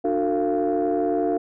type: tone cluster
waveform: sine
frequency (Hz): 297.7 / 364.1 / 452.3 / 689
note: D4 / F#4 / A4 / F5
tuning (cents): +24 / -28 / +48 / -24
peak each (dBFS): -24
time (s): 0.04-1.38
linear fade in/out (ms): 10
effects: tanh soft clip ceiling -14 dBFS